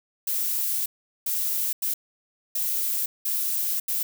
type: noise bursts at uneven times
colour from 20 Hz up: violet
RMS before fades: -26 dBFS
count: 6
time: 0.27-0.86 / 1.26-1.73 / 1.82-1.94 / 2.55-3.06 / 3.25-3.8 / 3.88-4.03 s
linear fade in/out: 5 ms
effects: none